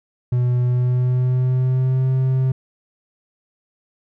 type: tone with pitch glide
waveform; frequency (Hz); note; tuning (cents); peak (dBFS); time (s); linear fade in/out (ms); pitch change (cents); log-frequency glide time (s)
triangle; 123.47 to 130.81; B2 to C3; 0 to 0; -13; 0.32-2.52; 5; +100; 0.64-2.09
effects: none